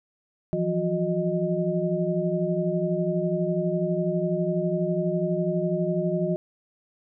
sine tone cluster, 166.8 / 178.9 / 362 / 619 Hz, E3 / F3 / F#4 / D#5, +21 / +42 / -38 / -9 cents, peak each -28 dBFS, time 0.53-6.36 s, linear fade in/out 0 ms, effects none

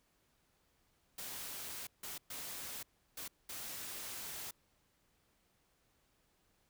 white noise bursts at uneven times, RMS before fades -45 dBFS, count 5, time 1.18-1.87 / 2.03-2.18 / 2.3-2.83 / 3.17-3.28 / 3.49-4.51 s, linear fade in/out 5 ms, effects pink hiss -75 dBFS RMS until 6.69 s

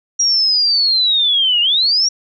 sine linear two-way sweep, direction down then up, 5710 to 2794 to 5710 Hz, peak -11 dBFS, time 0.19-2.09 s, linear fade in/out 10 ms, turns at 1.61 s, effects none

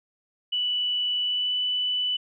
sine tone with pitch glide, 2963 to 2984 Hz, F#7 to F#7, +2 to +14 cents, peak -23 dBFS, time 0.52-2.17 s, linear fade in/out 10 ms, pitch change +12 cents, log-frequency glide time 1.21-1.55 s, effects none

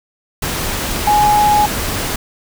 sine tone in noise, 836 Hz, G#5, 11 cents sharp, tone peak -9 dBFS, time 1.07-1.66 s, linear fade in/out 5 ms, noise pink, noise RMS -20 dBFS, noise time 0.42-2.16 s, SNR +8 dB, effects none

